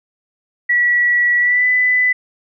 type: tone with pitch glide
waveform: sine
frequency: 1938 to 1998.2 Hz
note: B6 to B6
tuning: -33 to +20 cents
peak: -11 dBFS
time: 0.69-2.13 s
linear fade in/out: 10 ms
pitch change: +53 cents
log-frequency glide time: 1.38-1.67 s
effects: none